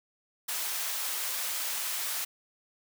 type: high-pass noise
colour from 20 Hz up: white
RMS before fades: -33 dBFS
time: 0.48-2.25 s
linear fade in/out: 10 ms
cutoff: 700 Hz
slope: 12 dB/octave
effects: none